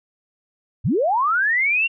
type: linear sweep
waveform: sine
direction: up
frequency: 71 to 2794 Hz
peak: -16 dBFS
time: 0.84-1.88 s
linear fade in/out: 20 ms
effects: none